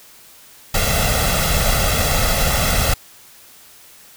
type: noise with comb filter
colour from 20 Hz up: pink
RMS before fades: -17 dBFS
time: 0.74-2.94 s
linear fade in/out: 5 ms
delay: 1.5 ms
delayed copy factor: +0.75
effects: white hiss -45 dBFS RMS until 4.16 s